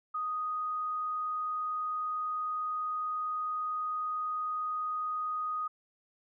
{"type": "tone", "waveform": "sine", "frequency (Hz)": 1244.5, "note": "D#6", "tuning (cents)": 0, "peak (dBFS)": -31, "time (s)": [0.14, 5.68], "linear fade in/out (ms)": 10, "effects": []}